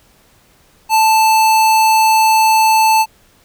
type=tone; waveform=square; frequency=880 Hz; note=A5; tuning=in tune; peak=-9 dBFS; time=0.89-3.06 s; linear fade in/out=50 ms; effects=pink hiss -51 dBFS RMS until 3.44 s